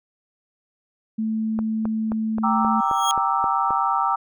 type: tone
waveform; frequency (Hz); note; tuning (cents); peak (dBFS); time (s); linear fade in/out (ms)
sine; 220; A3; 0; -21; 1.18-2.81; 10
type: click train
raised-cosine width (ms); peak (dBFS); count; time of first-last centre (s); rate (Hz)
1; -16; 9; 1.59-3.706; 3.78
type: chord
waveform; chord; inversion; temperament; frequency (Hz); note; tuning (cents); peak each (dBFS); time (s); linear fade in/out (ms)
sine; E half-diminished seventh; first; equal; 784 / 932.3 / 1174.7 / 1318.5; G5 / Bb5 / D6 / E6; 0 / 0 / 0 / 0; -24; 2.43-4.16; 10
type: tone with exponential growth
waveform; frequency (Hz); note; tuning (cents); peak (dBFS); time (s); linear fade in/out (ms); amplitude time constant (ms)
25% pulse; 3278; G#7; -23; -16; 2.79-3.11; 0; 68
effects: none